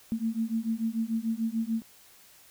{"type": "beating tone pair", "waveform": "sine", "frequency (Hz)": [222.1, 228.9], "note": ["A3", "A#3"], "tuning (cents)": [16, -31], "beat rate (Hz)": 6.8, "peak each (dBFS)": -30, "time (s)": [0.12, 1.82], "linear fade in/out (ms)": 0, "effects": ["white hiss -56 dBFS RMS until 2.5 s"]}